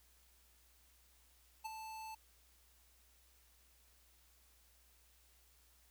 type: tone with ADSR envelope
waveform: square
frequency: 880 Hz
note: A5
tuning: in tune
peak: -40 dBFS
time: 1.64-2.15 s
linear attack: 17 ms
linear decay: 17 ms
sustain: -7 dB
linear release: 8 ms
effects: added 60 Hz sine -70 dBFS peak until 5.9 s + white hiss -70 dBFS RMS until 5.9 s